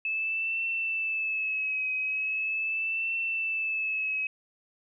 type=tone with vibrato; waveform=sine; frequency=2608 Hz; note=E7; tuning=19 cents flat; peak=-27 dBFS; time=0.05-4.27 s; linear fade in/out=2 ms; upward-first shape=triangle; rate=0.4 Hz; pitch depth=55 cents each way; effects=none